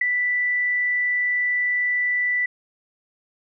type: tone with ADSR envelope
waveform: sine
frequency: 1975.5 Hz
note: B6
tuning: in tune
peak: -13 dBFS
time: 0.01-2.46 s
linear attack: 7 ms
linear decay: 4 ms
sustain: -6 dB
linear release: 5 ms
effects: none